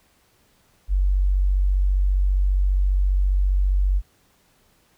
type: tone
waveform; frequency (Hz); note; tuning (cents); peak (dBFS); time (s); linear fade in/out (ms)
sine; 47.43; F#1; +44; -16; 0.88-4.02; 50
effects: pink hiss -61 dBFS RMS until 4.97 s